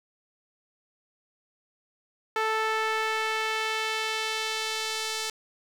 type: tone with band-pass filter sweep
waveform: sawtooth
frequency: 439.6 Hz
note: A4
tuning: 2 cents flat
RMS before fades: -29 dBFS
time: 2.36-5.3 s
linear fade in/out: 2 ms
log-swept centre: 1400 to 5100 Hz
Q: 0.98
effects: 8-bit